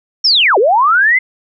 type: linear two-way sweep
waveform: sine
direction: down then up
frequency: 5588 to 362.7 to 2103 Hz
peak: -7 dBFS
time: 0.24-1.19 s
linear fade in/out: 10 ms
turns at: 0.58 s
effects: none